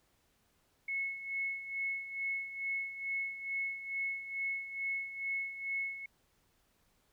sine tone with tremolo, 2191 Hz, C#7, 21 cents flat, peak -32 dBFS, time 0.88-6.06 s, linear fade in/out 5 ms, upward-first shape sine, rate 2.3 Hz, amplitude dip 70%, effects pink hiss -73 dBFS RMS until 7.12 s

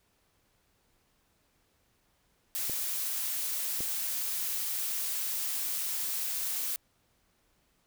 blue noise, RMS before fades -33 dBFS, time 2.55-6.76 s, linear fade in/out 0 ms
clicks, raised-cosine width 2 ms, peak -27 dBFS, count 2, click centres 2.697 / 3.806 s
effects pink hiss -71 dBFS RMS until 7.86 s

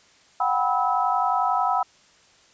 sine tone cluster, 731 / 782 / 985 / 1295 Hz, F#5 / G5 / B5 / E6, -21 / -4 / -5 / -31 cents, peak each -25 dBFS, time 0.4-1.83 s, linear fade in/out 5 ms, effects white hiss -56 dBFS RMS until 2.53 s + resampled to 16000 Hz

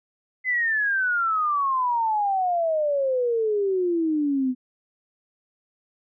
sine exponential sweep, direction down, 2051 to 249.5 Hz, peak -20 dBFS, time 0.44-4.55 s, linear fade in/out 50 ms, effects none

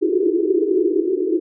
pink band-pass noise, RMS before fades -18 dBFS, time 0.01-1.4 s, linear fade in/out 20 ms, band 320 to 420 Hz, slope 96 dB/octave, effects none

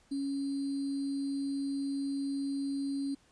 sine tone with sample-and-hold, 277.2 Hz, C#4, in tune, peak -31 dBFS, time 0.11-3.15 s, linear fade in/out 10 ms, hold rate 4410 Hz, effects pink hiss -66 dBFS RMS until 3.31 s + resampled to 22050 Hz

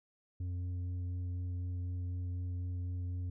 sine tone with tanh clipping, 89.6 Hz, F2, 45 cents sharp, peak -36 dBFS, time 0.4-3.3 s, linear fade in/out 5 ms, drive 5 dB, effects none

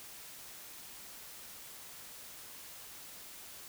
silence, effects white hiss -50 dBFS RMS until 3.68 s

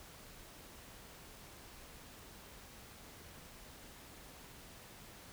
silence, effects pink hiss -55 dBFS RMS until 5.32 s

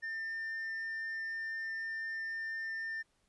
sine tone with tanh clipping, 1799 Hz, A6, 38 cents sharp, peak -37 dBFS, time 0.02-3.03 s, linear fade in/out 20 ms, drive 2 dB, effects pink hiss -75 dBFS RMS until 3.28 s + resampled to 24000 Hz

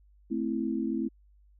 sine chord, A minor, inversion none, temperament equal, 220 / 261.6 / 329.6 Hz, A3 / C4 / E4, 0 / 0 / 0 cents, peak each -32 dBFS, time 0.3-1.09 s, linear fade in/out 20 ms, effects added 50 Hz sine -57 dBFS peak until 1.59 s

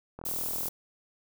click train, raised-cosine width 1 ms, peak -27 dBFS, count 21, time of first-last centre 0.19-0.683 s, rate 40.6 Hz
violet noise, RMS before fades -33 dBFS, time 0.25-0.69 s, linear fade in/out 5 ms
effects none

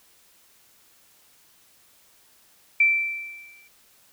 sine tone with exponential decay, 2338 Hz, D7, 8 cents flat, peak -13 dBFS, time 2.8-3.68 s, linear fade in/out 5 ms, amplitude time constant 190 ms, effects white hiss -58 dBFS RMS until 4.12 s

